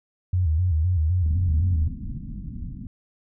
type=tone with vibrato; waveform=sine; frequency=84.3 Hz; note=E2; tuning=39 cents sharp; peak=-18 dBFS; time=0.33-1.88 s; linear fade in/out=5 ms; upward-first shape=square; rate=3.9 Hz; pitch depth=130 cents each way
type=low-pass noise; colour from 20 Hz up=pink; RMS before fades=-33 dBFS; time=1.26-2.87 s; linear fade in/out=2 ms; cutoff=250 Hz; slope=48 dB/octave
effects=none